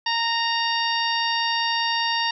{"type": "harmonic tone with a mistuned harmonic", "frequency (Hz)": 925, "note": "A#5", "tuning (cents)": -14, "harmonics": [1, 2, 3, 4, 5, 6], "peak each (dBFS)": [-25, -27, -28, -30, -29, -32], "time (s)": [0.06, 2.31], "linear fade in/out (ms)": 5, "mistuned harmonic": 3, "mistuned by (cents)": 25, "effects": []}